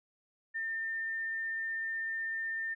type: tone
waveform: sine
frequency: 1804 Hz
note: A6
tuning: 43 cents sharp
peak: -33 dBFS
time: 0.54-2.75 s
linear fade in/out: 20 ms
effects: none